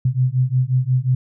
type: beating tone pair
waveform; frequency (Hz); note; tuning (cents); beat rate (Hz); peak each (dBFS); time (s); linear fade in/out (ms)
sine; 125.3 / 130.9; B2 / C3; +25 / +1; 5.6; -18; 0.05-1.15; 5
effects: none